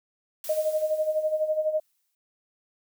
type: noise with exponential decay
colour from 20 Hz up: blue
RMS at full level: -37 dBFS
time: 0.44-2.15 s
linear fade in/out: 1 ms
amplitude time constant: 370 ms
type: tone with tremolo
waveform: sine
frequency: 620 Hz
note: D#5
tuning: 6 cents flat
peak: -20 dBFS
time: 0.49-1.8 s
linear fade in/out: 5 ms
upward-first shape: sine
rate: 12 Hz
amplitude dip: 70%
effects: none